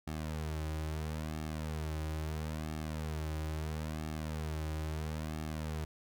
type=tone with flanger; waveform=sawtooth; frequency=77.78 Hz; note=D#2; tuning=in tune; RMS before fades=-38 dBFS; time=0.07-5.85 s; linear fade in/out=5 ms; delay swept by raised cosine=2 to 4.5 ms; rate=0.75 Hz; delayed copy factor=-0.7; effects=none